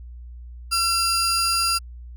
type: tone pair together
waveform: 30% pulse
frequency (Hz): 1357 / 4836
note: E6 / D8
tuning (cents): +50 / +50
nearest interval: octave + minor seventh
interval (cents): 2200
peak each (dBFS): -21 / -18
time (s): 0.71-1.79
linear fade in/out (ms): 20
effects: added 60 Hz sine -36 dBFS peak until 2.16 s